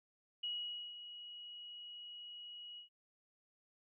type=tone with ADSR envelope; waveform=sine; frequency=2908 Hz; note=F#7; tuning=31 cents flat; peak=-37 dBFS; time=0.43-2.89 s; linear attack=8 ms; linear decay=500 ms; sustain=-11 dB; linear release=110 ms; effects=none